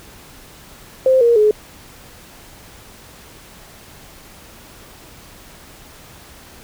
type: tone with pitch steps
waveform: sine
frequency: 522 / 470.5 / 424 Hz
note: C5 / A#4 / G#4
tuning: -4 / +16 / +36 cents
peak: -9 dBFS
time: 1.06-1.51 s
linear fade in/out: 2 ms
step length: 150 ms
effects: pink hiss -42 dBFS RMS until 6.63 s